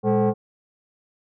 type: tone with frequency modulation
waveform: sine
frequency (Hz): 115.7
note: A#2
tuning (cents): -13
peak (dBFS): -15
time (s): 0.03-0.34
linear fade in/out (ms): 50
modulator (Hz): 321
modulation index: 1.8
effects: tanh soft clip ceiling -13 dBFS